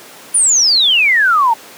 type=exponential sweep; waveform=sine; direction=down; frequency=9956 to 874 Hz; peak=-8 dBFS; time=0.34-1.54 s; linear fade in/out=10 ms; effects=pink hiss -36 dBFS RMS until 1.77 s + high-pass 300 Hz 12 dB/octave